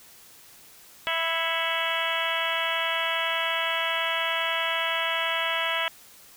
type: harmonic tone with a mistuned harmonic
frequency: 329.6 Hz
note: E4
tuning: in tune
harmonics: 2 / 3 / 4 / 5 / 6 / 7 / 8 / 9 / 10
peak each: -33 / -33 / -33 / -33 / -33 / -33 / -33 / -33 / -33 dBFS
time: 1.07-5.88 s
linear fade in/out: 0 ms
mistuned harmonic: 7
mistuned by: -62 cents
effects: white hiss -51 dBFS RMS until 6.36 s